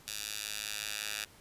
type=tone with high-pass filter sweep; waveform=10% pulse; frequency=105.4 Hz; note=G#2; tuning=26 cents sharp; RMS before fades=-39 dBFS; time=0.07-1.25 s; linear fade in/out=10 ms; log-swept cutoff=3900 to 2400 Hz; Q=0.9; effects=pink hiss -58 dBFS RMS until 1.4 s + resampled to 32000 Hz